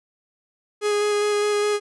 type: tone with vibrato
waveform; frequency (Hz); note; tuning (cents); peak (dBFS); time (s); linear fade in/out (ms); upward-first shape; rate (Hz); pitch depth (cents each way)
45% pulse; 415.3; G#4; 0; -19; 0.81-1.8; 50; square; 4.9; 9
effects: resampled to 24000 Hz